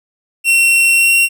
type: tone with pitch glide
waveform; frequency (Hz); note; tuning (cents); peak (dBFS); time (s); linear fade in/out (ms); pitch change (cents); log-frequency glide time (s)
45% pulse; 2723 to 2742; F7 to F7; -44 to -32; -8; 0.44-1.29; 50; +12; 0.93-1.16
effects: none